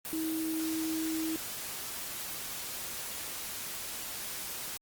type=tone in noise; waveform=sine; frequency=320 Hz; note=D#4; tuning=49 cents sharp; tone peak=-31 dBFS; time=0.13-1.36 s; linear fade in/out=0 ms; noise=white; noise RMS=-39 dBFS; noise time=0.05-4.77 s; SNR=+5 dB; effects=Opus 32 kbps